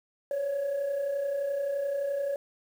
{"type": "tone pair together", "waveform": "sine", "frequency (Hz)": [532, 563.6], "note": ["C5", "C#5"], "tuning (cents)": [29, 29], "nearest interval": "minor second", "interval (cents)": 100, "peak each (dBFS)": [-35, -26], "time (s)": [0.31, 2.36], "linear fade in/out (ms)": 2, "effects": ["tanh soft clip ceiling -25 dBFS", "9-bit"]}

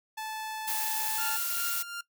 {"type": "tone", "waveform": "sawtooth", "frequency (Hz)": 872, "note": "A5", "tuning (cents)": -16, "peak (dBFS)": -31, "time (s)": [0.17, 1.37], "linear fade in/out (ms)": 10}
{"type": "noise", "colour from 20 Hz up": "blue", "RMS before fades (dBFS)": -32, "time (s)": [0.67, 1.83], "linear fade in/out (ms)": 10}
{"type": "tone with tremolo", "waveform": "sawtooth", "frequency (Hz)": 1396.9, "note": "F6", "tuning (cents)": 0, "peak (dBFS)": -29, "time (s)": [1.18, 2.01], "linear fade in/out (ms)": 5, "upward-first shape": "triangle", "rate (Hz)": 2.6, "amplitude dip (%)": 65}
{"effects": ["noise-tail reverb RT60 0.1 s tail -19 dB re dry"]}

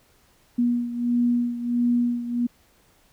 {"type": "beating tone pair", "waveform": "sine", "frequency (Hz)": [240.3, 241.8], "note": ["B3", "B3"], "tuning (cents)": [-47, -36], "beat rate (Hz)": 1.5, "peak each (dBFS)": [-21, -26], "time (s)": [0.58, 2.47], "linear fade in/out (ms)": 10, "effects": ["pink hiss -60 dBFS RMS until 3.12 s"]}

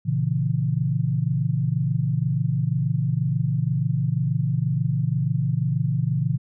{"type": "chord", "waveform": "sine", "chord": "A# diminished", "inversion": "none", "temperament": "equal", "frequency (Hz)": [116.54, 138.59, 164.81], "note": ["A#2", "C#3", "E3"], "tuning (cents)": [0, 0, 0], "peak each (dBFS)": [-25, -23, -25], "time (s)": [0.05, 6.38], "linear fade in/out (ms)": 20, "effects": []}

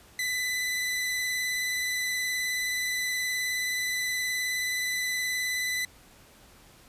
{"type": "tone with vibrato", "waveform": "sawtooth", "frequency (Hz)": 2000, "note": "B6", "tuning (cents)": 21, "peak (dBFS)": -24, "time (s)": [0.19, 5.85], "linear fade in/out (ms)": 2, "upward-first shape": "triangle", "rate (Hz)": 19, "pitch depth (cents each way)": 21, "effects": ["pink hiss -55 dBFS RMS until 6.88 s", "resampled to 32000 Hz"]}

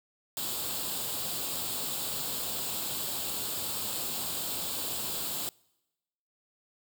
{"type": "noise with comb filter", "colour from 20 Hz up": "white", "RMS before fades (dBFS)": -34, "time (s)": [0.37, 5.49], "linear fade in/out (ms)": 0, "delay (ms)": 0.25, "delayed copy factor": 0.65, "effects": ["noise-tail reverb RT60 1.0 s tail -26 dB re dry", "high-pass 80 Hz 12 dB/octave"]}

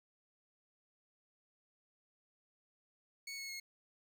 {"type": "tone with pitch steps", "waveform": "20% pulse", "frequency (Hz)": [2217, 2190, 2164], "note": ["C#7", "C#7", "C#7"], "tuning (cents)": [0, -22, -42], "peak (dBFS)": -38, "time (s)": [3.27, 3.6], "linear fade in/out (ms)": 5, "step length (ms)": 110, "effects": []}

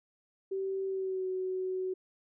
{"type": "tone with pitch glide", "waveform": "sine", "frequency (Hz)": [385.6, 372.9], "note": ["G4", "F#4"], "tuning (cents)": [-28, 14], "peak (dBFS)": -31, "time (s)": [0.51, 1.94], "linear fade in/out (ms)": 10, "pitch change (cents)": -58, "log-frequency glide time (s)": [0.86, 1.27], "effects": []}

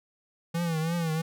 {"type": "tone with vibrato", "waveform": "square", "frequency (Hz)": 164.81, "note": "E3", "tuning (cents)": 0, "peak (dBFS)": -27, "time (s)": [0.54, 1.22], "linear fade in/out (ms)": 10, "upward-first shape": "triangle", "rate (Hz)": 3, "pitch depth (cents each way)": 99, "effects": []}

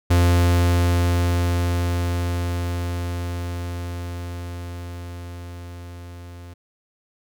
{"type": "tone with level ramp", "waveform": "45% pulse", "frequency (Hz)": 87.31, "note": "F2", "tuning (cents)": 0, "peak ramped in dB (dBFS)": [-13, -37], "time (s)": [0.1, 6.54], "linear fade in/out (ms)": 10, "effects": []}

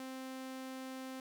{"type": "tone", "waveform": "sawtooth", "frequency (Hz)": 261.6, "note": "C4", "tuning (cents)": 0, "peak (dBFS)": -39, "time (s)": [0, 1.2], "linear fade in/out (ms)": 2, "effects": []}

